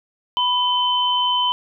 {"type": "tone pair together", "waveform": "sine", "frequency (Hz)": [987.8, 3061], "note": ["B5", "G7"], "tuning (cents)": [0, -42], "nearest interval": "octave + minor sixth", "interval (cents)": 1958, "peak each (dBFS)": -19, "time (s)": [0.37, 1.52], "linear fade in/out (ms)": 0, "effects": []}